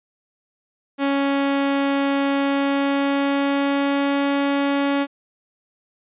sawtooth tone with pitch glide, 278 to 280.7 Hz, C#4 to C#4, +5 to +22 cents, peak -14 dBFS, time 0.98-5.07 s, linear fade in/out 50 ms, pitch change +17 cents, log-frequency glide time 2.34-4.25 s, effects resampled to 8000 Hz

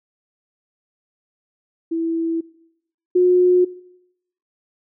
sine tone pair in turn, 329.6 / 361 Hz, E4 / F#4, 0 / -43 cents, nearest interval major second, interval 157 cents, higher second, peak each -19 / -11 dBFS, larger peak second, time 1.91-2.41 / 3.15-3.65 s, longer neither, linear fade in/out 10 ms, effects noise-tail reverb RT60 0.8 s tail -21 dB re dry

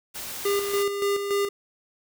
white noise, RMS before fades -35 dBFS, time 0.14-0.84 s, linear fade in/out 20 ms
square tone with tremolo, 402.4 Hz, G4, 45 cents sharp, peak -22 dBFS, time 0.45-1.49 s, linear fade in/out 5 ms, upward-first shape square, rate 3.5 Hz, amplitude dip 50%
effects none

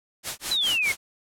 white noise with tremolo, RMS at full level -28 dBFS, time 0.23-0.97 s, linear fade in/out 50 ms, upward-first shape sine, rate 4.8 Hz, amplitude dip 100%
sine exponential sweep, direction down, 4087 to 2116 Hz, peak -21 dBFS, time 0.51-0.92 s, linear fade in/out 5 ms
effects low-pass 11000 Hz 12 dB/octave

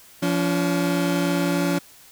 30% pulse tone pair together, 173.5 / 284 Hz, F3 / C#4, -11 / +42 cents, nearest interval major sixth, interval 853 cents, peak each -20 dBFS, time 0.22-1.79 s, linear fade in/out 10 ms, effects white hiss -49 dBFS RMS until 2.11 s

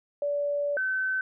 sine tone pair in turn, 577 / 1528.4 Hz, D5 / G6, -31 / -44 cents, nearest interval octave + perfect fourth, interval 1687 cents, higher second, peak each -25 dBFS, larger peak neither, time 0.22-0.77 / 0.77-1.21 s, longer first, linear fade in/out 2 ms, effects none

